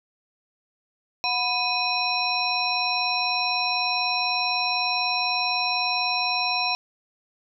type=tone cluster; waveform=sine; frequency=728 / 986 / 2509 / 4028 / 5510 Hz; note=F#5 / B5 / D#7 / B7 / F8; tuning=-28 / -3 / +14 / +33 / -24 cents; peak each=-29 / -29 / -27 / -29 / -28 dBFS; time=1.24-6.75 s; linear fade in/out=0 ms; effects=none